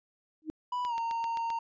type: tone with exponential growth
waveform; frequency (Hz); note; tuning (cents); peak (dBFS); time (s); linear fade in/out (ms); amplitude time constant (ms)
sine; 312; D#4; +5; -28; 0.42-0.5; 0; 16
type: tone with pitch glide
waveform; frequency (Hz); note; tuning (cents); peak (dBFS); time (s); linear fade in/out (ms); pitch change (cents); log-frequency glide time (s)
triangle; 987 to 920.9; B5 to A#5; -1 to -21; -28; 0.72-1.59; 5; -120; 0.86-0.94
type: click train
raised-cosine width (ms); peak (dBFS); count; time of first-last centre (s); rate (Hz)
0.2; -25; 6; 0.85-1.503; 7.66
effects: resampled to 16000 Hz